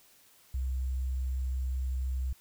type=tone with sample-and-hold; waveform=sine; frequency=64.6 Hz; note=C2; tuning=21 cents flat; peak=-29 dBFS; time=0.54-2.33 s; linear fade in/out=5 ms; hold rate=7350 Hz; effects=white hiss -61 dBFS RMS until 2.4 s